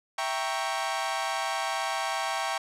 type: chord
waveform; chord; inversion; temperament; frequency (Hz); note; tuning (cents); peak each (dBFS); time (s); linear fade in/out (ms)
sawtooth; E diminished seventh; none; equal; 659.3 / 784 / 932.3 / 1108.7; E5 / G5 / Bb5 / Db6; 0 / 0 / 0 / 0; -31 / -28 / -31 / -30; 0.18-2.58; 5
effects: low-pass 9000 Hz 12 dB/octave